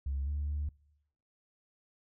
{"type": "tone with pitch steps", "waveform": "sine", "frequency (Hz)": [68.7, 72.9, 73.5], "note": ["C#2", "D2", "D2"], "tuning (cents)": [-15, -12, 2], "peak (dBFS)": -30, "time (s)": [0.06, 0.69], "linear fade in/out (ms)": 5, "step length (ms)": 210, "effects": ["noise-tail reverb RT60 0.9 s tail -26 dB re dry", "tanh soft clip ceiling -28 dBFS"]}